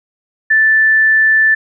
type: tone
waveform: sine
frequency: 1760 Hz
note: A6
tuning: in tune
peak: -7 dBFS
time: 0.5-1.55 s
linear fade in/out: 10 ms
effects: none